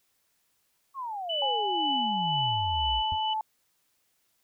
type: exponential sweep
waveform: sine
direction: down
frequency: 1126 to 55.7 Hz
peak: -32 dBFS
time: 0.94-3.03 s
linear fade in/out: 50 ms
type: tone with tremolo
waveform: sine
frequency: 2981 Hz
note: F#7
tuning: 12 cents sharp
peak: -27 dBFS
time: 1.29-3.34 s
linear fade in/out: 10 ms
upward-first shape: sine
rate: 2 Hz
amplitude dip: 50%
type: tone with pitch glide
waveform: sine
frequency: 830.6 to 870.4 Hz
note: G#5 to A5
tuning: 0 to -19 cents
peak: -27 dBFS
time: 1.42-3.41 s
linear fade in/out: 2 ms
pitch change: +81 cents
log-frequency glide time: 1.71-2.79 s
type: tone with exponential decay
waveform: triangle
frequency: 84.7 Hz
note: E2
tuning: 48 cents sharp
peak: -27 dBFS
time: 3.12-3.21 s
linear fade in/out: 0 ms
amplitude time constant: 18 ms
effects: white hiss -72 dBFS RMS until 4.43 s